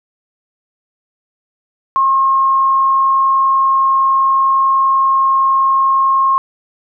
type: tone with frequency modulation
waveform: sine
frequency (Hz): 1075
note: C6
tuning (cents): +47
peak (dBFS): -9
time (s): 1.96-6.38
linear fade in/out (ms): 0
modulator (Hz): 50.7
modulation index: 0.23
effects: none